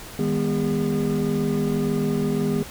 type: tone cluster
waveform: triangle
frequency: 156.7 / 203 / 244.7 / 405.5 Hz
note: D#3 / G#3 / B3 / G#4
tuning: +13 / -39 / -16 / -41 cents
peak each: -24 dBFS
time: 0.19-2.63 s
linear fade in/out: 2 ms
effects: pink hiss -39 dBFS RMS until 2.7 s